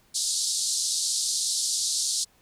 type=band-pass noise; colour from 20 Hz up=pink; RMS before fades=-27 dBFS; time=0.14-2.25 s; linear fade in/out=20 ms; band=4000 to 9800 Hz; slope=48 dB/octave; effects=pink hiss -62 dBFS RMS until 2.41 s

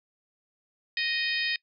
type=harmonic tone; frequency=622.3 Hz; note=D#5; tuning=in tune; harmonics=3 / 4 / 5 / 6 / 7 / 8; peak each=-31 / -31 / -36 / -34 / -36 / -35 dBFS; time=0.97-1.56 s; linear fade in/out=2 ms; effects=noise-tail reverb RT60 0.1 s tail -24 dB re dry

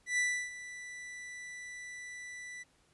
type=tone with ADSR envelope; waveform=45% pulse; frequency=1975.5 Hz; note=B6; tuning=in tune; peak=-27 dBFS; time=0.06-2.64 s; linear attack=120 ms; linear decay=320 ms; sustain=-16 dB; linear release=22 ms; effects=pink hiss -69 dBFS RMS until 2.93 s + resampled to 24000 Hz

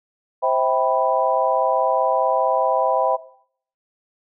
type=chord; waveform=sine; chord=C major seventh; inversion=none; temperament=equal with one note detuned; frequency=523.3 / 648.3 / 784 / 987.8 Hz; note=C5 / E5 / G5 / B5; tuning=0 / -29 / 0 / 0 cents; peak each=-22 dBFS; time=0.42-3.17 s; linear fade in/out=20 ms; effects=noise-tail reverb RT60 0.6 s tail -17 dB re dry

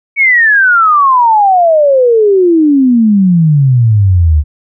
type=exponential sweep; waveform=sine; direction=down; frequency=2261 to 71.8 Hz; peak=-4 dBFS; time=0.16-4.44 s; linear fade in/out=50 ms; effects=none

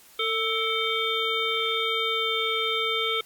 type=harmonic tone with a mistuned harmonic; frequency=449.9 Hz; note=A4; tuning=39 cents sharp; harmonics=1 / 3 / 5 / 7 / 8; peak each=-30 / -30 / -30 / -30 / -30 dBFS; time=0.19-3.21 s; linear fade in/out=5 ms; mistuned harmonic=3; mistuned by=-45 cents; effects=white hiss -53 dBFS RMS until 3.25 s + Opus 48 kbps

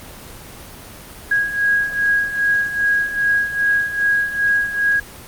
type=beating tone pair; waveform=sine; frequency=1645 / 1647.5 Hz; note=G#6 / G#6; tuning=-17 / -14 cents; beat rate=2.5 Hz; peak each=-21 / -16 dBFS; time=1.31-5 s; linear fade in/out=5 ms; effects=pink hiss -37 dBFS RMS until 5.27 s + Opus 24 kbps

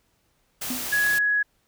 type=noise; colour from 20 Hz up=white; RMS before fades=-31 dBFS; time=0.61-1.19 s; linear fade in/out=10 ms
type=tone with exponential decay; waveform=triangle; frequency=251.6 Hz; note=B3; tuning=32 cents sharp; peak=-23 dBFS; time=0.7-0.93 s; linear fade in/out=5 ms; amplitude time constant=50 ms
type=tone; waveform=sine; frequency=1675 Hz; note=G#6; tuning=14 cents sharp; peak=-19 dBFS; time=0.92-1.43 s; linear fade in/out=10 ms
effects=pink hiss -68 dBFS RMS until 1.67 s

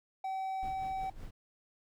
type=tone; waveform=triangle; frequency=765 Hz; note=G5; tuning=42 cents flat; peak=-32 dBFS; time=0.24-1.1 s; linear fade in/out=5 ms
type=noise with tremolo; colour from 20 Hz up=brown; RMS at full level=-43 dBFS; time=0.62-1.31 s; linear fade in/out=10 ms; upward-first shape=triangle; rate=5.3 Hz; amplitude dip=75%
effects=none

